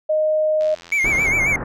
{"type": "tone", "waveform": "sine", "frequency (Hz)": 619, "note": "D#5", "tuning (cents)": -9, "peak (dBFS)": -15, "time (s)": [0.09, 0.75], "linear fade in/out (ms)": 10}
{"type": "click train", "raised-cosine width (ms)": 0.2, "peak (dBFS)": -22, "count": 58, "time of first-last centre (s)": [0.61, 1.279], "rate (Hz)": 85.2}
{"type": "tone with vibrato", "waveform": "triangle", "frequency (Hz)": 2217, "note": "C#7", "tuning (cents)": 0, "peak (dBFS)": -14, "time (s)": [0.92, 1.56], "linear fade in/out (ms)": 2, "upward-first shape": "sine", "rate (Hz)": 7.4, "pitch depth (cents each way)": 89}
{"type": "low-pass noise", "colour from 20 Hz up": "pink", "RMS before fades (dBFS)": -27, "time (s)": [1.04, 1.64], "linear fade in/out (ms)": 5, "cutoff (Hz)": 1800, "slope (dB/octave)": 48}
{"effects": []}